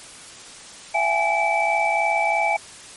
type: tone cluster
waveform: sine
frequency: 670 / 775 / 838 / 2312 Hz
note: E5 / G5 / G#5 / D7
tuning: +28 / -20 / +15 / -28 cents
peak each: -24 / -26 / -22 / -22 dBFS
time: 0.94-2.57 s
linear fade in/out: 10 ms
effects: white hiss -41 dBFS RMS until 2.96 s + MP3 48 kbps